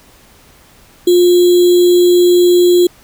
sine tone with sample-and-hold, 354.2 Hz, F4, 24 cents sharp, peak -5 dBFS, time 1.07-2.87 s, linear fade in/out 5 ms, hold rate 3675 Hz, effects pink hiss -45 dBFS RMS until 3.03 s

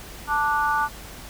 harmonic tone, 293.7 Hz, D4, in tune, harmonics 3 / 4 / 5, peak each -23 / -24 / -25 dBFS, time 0.27-0.89 s, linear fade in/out 50 ms, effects added 50 Hz sine -44 dBFS peak until 1.29 s + pink hiss -41 dBFS RMS until 1.29 s

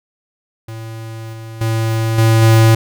square tone with level steps, 112.3 Hz, A2, 36 cents sharp, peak -27 / -29 / -15 / -9 / -7 dBFS, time 0.68-2.75 s, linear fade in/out 5 ms, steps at 1.33 / 1.61 / 2.18 / 2.42 s, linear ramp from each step 2 ms, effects none

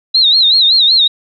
sine tone with vibrato, 3947 Hz, B7, 2 cents flat, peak -6 dBFS, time 0.14-1.08 s, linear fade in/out 10 ms, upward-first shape sine, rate 5.3 Hz, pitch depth 140 cents each way, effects none

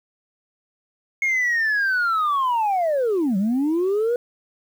sine linear two-way sweep, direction down then up, 2172 to 183.8 to 492 Hz, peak -16 dBFS, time 1.22-4.16 s, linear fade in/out 2 ms, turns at 3.37 s, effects tanh soft clip ceiling -16 dBFS + 8-bit

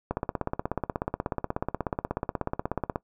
click train, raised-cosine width 1 ms, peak -13 dBFS, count 48, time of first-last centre 0.11-2.958 s, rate 16.5 Hz, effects noise-tail reverb RT60 0.1 s tail -20 dB re dry

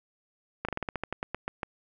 slowing click train, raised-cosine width 0.5 ms, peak -16 dBFS, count 13, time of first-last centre 0.65-1.632 s, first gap 36 ms, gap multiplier 1.14, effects none

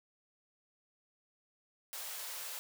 white high-pass noise, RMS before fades -43 dBFS, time 1.93-2.59 s, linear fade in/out 0 ms, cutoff 460 Hz, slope 48 dB/octave, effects none

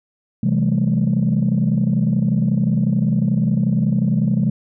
sine chord, A minor seventh, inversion first, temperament equal with one note detuned, 130.81 / 164.81 / 196 / 216 Hz, C3 / E3 / G3 / A3, 0 / 0 / 0 / -32 cents, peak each -19 dBFS, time 0.43-4.5 s, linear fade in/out 5 ms, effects tanh soft clip ceiling -9 dBFS

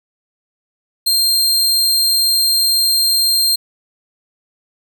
sawtooth tone, 4186 Hz, C8, in tune, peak -9 dBFS, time 1.06-3.56 s, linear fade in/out 10 ms, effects none

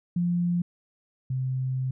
sine tone pair in turn, 174.61 / 129.98 Hz, F3 / C3, 0 / -11 cents, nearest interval perfect fourth, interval 511 cents, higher first, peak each -22 / -25 dBFS, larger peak first, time 0.16-0.62 / 1.3-1.91 s, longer second, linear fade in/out 5 ms, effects none

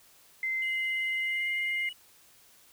sine tone with pitch glide, 2074 to 2103 Hz, C7 to C7, -16 to +8 cents, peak -28 dBFS, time 0.43-1.89 s, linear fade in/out 2 ms, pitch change +24 cents, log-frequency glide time 1.21-1.48 s
triangle tone with vibrato, 2913 Hz, F#7, 28 cents flat, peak -38 dBFS, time 0.62-1.93 s, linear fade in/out 5 ms, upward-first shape triangle, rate 18 Hz, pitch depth 19 cents each way
effects white hiss -59 dBFS RMS until 2.72 s

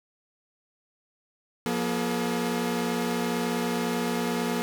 sawtooth tone cluster, 176.7 / 238.7 / 427.9 Hz, F3 / A#3 / A4, +21 / +41 / -48 cents, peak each -28 / -24 / -28 dBFS, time 1.66-4.62 s, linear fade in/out 0 ms, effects none

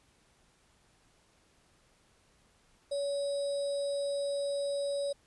sine tone with sample-and-hold, 565 Hz, C#5, 33 cents sharp, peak -30 dBFS, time 2.91-5.13 s, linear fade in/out 10 ms, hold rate 4410 Hz, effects pink hiss -67 dBFS RMS until 5.26 s + resampled to 24000 Hz

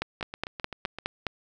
two click trains, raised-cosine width 0.3 ms, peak -20 / -12 dBFS, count 7 / 7, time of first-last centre 0.21-0.986 / 0.02-1.267 s, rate 7.73 / 4.81 Hz, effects none

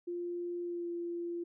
sine tone with pitch glide, 349.2 to 344 Hz, F4 to F4, 0 to -26 cents, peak -35 dBFS, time 0.07-1.44 s, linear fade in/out 10 ms, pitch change -26 cents, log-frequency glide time 0.62-0.89 s, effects none

